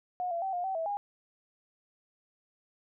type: tone with pitch steps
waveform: sine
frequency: 723 / 680 / 769 / 709 / 766 / 653 / 814 Hz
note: F#5 / F5 / G5 / F5 / G5 / E5 / G#5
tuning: -40 / -46 / -33 / +26 / -40 / -17 / -35 cents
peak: -30 dBFS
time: 0.2-0.97 s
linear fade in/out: 0 ms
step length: 110 ms
effects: none